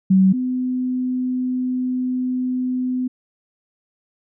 sine tone pair in turn, 189.8 / 253.4 Hz, F#3 / B3, +44 / +45 cents, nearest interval perfect fourth, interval 501 cents, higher second, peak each -10 / -19 dBFS, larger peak first, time 0.1-0.33 / 0.33-3.08 s, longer second, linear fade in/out 10 ms, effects none

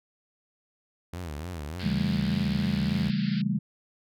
sawtooth tone with vibrato, 81 Hz, E2, 30 cents flat, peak -30 dBFS, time 1.13-3.1 s, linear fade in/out 5 ms, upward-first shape sine, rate 3.4 Hz, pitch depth 200 cents each way
white band-pass noise, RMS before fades -42 dBFS, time 1.79-3.42 s, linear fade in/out 10 ms, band 1400 to 4900 Hz, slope 96 dB/octave
sine chord, A dominant seventh, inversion first, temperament just, 137.5 / 165 / 198 / 220 Hz, C#3 / E3 / G3 / A3, -14 / +2 / +18 / 0 cents, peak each -32 / -31 / -27 / -31 dBFS, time 1.83-3.59 s, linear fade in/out 10 ms
effects none

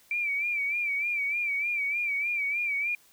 sine tone with vibrato, 2329 Hz, D7, 15 cents flat, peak -26 dBFS, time 0.11-2.95 s, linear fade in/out 2 ms, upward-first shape sine, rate 3.3 Hz, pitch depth 74 cents each way, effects white hiss -60 dBFS RMS until 3.12 s

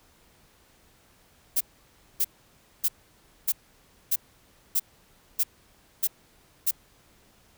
violet noise bursts, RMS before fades -23 dBFS, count 9, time 1.56-6.712 s, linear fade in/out 10 ms, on 48 ms, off 590 ms, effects pink hiss -60 dBFS RMS until 7.57 s

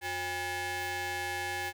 sawtooth ring-modulated tone, 449.4 Hz, A4, 37 cents sharp, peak -26 dBFS, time 0.01-1.73 s, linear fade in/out 50 ms, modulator 1260 Hz, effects none

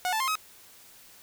sawtooth tone with pitch steps, 730 / 878.2 / 1056.5 / 1271 Hz, F#5 / A5 / C6 / D#6, -24 / -4 / +16 / +36 cents, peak -22 dBFS, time 0.05-0.354 s, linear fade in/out 0 ms, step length 76 ms, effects white hiss -53 dBFS RMS until 1.22 s

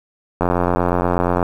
click train, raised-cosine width 1 ms, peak -3 dBFS, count 91, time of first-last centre 0.41-1.428 s, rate 88.4 Hz, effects 7-bit

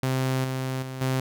sawtooth tone with level steps, 130.81 Hz, C3, in tune, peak -19 / -23 / -29 / -19 dBFS, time 0.03-1.2 s, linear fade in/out 2 ms, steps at 0.44 / 0.82 / 1.01 s, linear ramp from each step 5 ms, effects none

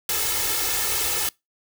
white noise with comb filter, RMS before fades -24 dBFS, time 0.09-1.29 s, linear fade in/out 2 ms, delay 2.3 ms, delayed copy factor +0.95, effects noise-tail reverb RT60 0.2 s tail -24 dB re dry

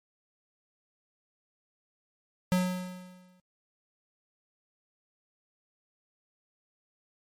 square tone with exponential decay, 182.4 Hz, F#3, 24 cents flat, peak -22 dBFS, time 2.52-3.4 s, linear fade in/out 0 ms, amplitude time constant 190 ms, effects MP3 64 kbps

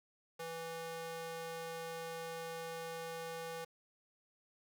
square tone with high-pass filter, 164.81 Hz, E3, in tune, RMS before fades -44 dBFS, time 0.39-3.65 s, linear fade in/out 10 ms, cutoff 480 Hz, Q 1.3, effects 10-bit

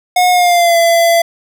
square tone with pitch glide, 724 to 675.5 Hz, F#5 to E5, -38 to +42 cents, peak -8 dBFS, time 0.16-1.22 s, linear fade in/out 5 ms, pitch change -120 cents, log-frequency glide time 0.31-0.77 s, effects none

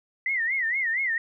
sine tone with vibrato, 1975.5 Hz, B6, in tune, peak -23 dBFS, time 0.26-1.18 s, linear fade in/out 2 ms, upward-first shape sine, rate 4.3 Hz, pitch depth 170 cents each way, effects none

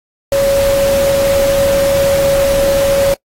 sine tone in noise, 554.4 Hz, C#5, in tune, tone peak -9 dBFS, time 0.32-3.14 s, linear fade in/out 2 ms, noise pink, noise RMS -21 dBFS, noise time 0.32-3.14 s, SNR +9 dB, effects noise-tail reverb RT60 0.1 s tail -24 dB re dry + AAC 48 kbps

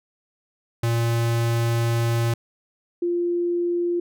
square / sine tone pair in turn, 116.54 / 347.8 Hz, A#2 / F4, 0 / -7 cents, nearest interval octave + perfect fifth, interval 1893 cents, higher second, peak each -20 dBFS, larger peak neither, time 0.83-2.34 / 3.02-4 s, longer first, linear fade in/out 5 ms, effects none

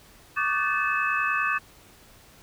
sine tone cluster, 1135 / 1205 / 1523 / 1745 / 2593 Hz, C#6 / D6 / F#6 / A6 / E7, +41 / +44 / +50 / -15 / -29 cents, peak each -29 dBFS, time 0.36-1.59 s, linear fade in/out 20 ms, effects pink hiss -53 dBFS RMS until 2.42 s

